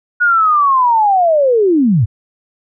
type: linear sweep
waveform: sine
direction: down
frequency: 1464 to 91 Hz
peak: -8 dBFS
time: 0.2-2.06 s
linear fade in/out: 20 ms
effects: none